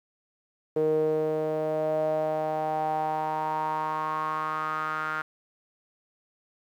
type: tone with band-pass filter sweep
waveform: sawtooth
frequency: 155.56 Hz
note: D#3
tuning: in tune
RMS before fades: -28 dBFS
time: 0.76-5.22 s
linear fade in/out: 5 ms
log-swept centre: 450 to 1400 Hz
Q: 6.4
effects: 10-bit